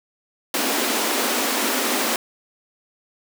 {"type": "high-pass noise", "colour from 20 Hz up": "pink", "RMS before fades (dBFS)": -22, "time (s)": [0.54, 2.16], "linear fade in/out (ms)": 2, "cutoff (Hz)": 220, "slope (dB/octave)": 96, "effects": []}